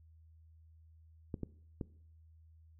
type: clicks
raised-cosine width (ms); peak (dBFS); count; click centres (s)
3; -25; 3; 1.342 / 1.433 / 1.812
effects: noise-tail reverb RT60 0.6 s tail -20 dB re dry + added 80 Hz sine -58 dBFS peak until 2.79 s